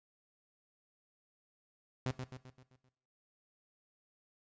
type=tone with echo; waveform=sawtooth; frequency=128.5 Hz; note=C3; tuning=31 cents flat; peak=-29 dBFS; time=2.06-2.11 s; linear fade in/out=0 ms; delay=130 ms; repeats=6; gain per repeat=-6 dB; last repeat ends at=2.89 s; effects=noise-tail reverb RT60 0.6 s tail -17 dB re dry + resampled to 16000 Hz